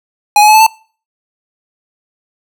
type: tone with pitch steps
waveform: square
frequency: 830.6 / 844.1 / 857.9 / 871.9 / 886.1 Hz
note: G#5 / G#5 / A5 / A5 / A5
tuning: 0 / +28 / -44 / -16 / +12 cents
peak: -4 dBFS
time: 0.36-0.665 s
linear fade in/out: 2 ms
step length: 61 ms
effects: noise-tail reverb RT60 0.4 s tail -23 dB re dry